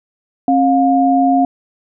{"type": "tone pair together", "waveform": "sine", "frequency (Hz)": [269.3, 709.9], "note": ["C#4", "F5"], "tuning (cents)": [-50, 28], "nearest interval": "octave + perfect fourth", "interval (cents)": 1678, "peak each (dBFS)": -12, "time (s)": [0.48, 1.45], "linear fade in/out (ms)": 2, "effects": []}